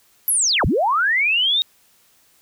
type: linear two-way sweep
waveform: sine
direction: down then up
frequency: 11840 to 38.95 to 3781 Hz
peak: -15 dBFS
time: 0.28-1.62 s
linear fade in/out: 0 ms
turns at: 0.65 s
effects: white hiss -57 dBFS RMS until 2.41 s